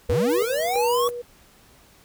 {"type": "linear sweep", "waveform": "square", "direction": "up", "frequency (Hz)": [60.3, 1142], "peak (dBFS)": -23, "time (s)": [0.09, 1.08], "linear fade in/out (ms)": 5}
{"type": "tone with tremolo", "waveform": "sine", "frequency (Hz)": 482.7, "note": "B4", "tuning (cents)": -40, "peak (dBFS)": -20, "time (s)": [0.09, 1.22], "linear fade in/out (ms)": 10, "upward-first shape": "square", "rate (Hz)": 1.5, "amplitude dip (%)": 65}
{"type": "band-stop noise", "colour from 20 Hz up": "white", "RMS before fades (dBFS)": -38, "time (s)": [0.28, 1.11], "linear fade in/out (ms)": 20, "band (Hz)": [1300, 7400], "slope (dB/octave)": 24}
{"effects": ["pink hiss -54 dBFS RMS until 2.04 s"]}